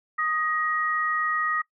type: tone pair together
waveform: sine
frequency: 1244.5 / 1891.7 Hz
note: D#6 / A#6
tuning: 0 / +25 cents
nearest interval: perfect fifth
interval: 725 cents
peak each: -25 / -27 dBFS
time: 0.18-1.62 s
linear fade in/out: 10 ms
effects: noise-tail reverb RT60 0.1 s tail -21 dB re dry